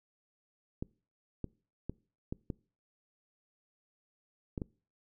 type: clicks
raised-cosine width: 3 ms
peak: -23 dBFS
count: 7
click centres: 0.825 / 1.443 / 1.896 / 2.325 / 2.502 / 4.578 / 4.618 s
effects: noise-tail reverb RT60 0.4 s tail -24 dB re dry